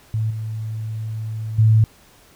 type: tone with level steps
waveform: sine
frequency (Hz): 110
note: A2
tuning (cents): 0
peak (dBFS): -18 / -24 / -10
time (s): 0.14-1.84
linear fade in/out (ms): 0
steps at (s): 0.3 / 1.58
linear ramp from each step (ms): 10
effects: pink hiss -51 dBFS RMS until 2.35 s